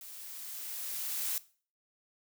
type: noise with level ramp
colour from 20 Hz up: blue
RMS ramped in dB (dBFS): -48 to -33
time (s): 0.01-1.38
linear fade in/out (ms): 2
effects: noise-tail reverb RT60 0.4 s tail -18 dB re dry